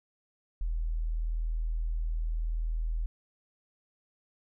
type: tone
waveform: sine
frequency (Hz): 40.41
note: E1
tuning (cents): -34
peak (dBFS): -28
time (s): 0.61-3.06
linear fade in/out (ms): 0
effects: none